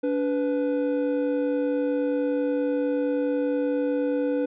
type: tone pair together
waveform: triangle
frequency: 287.5 / 496 Hz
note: D4 / B4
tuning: -37 / +7 cents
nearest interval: major sixth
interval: 944 cents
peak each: -23 dBFS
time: 0.03-4.46 s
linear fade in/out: 10 ms
effects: resampled to 8000 Hz